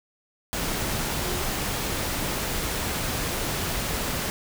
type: tone in noise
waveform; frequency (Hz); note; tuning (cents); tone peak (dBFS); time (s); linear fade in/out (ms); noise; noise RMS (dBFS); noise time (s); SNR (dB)
sine; 360.9; F#4; -43; -36; 1.21-1.42; 0; pink; -28; 0.53-4.3; -11
effects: none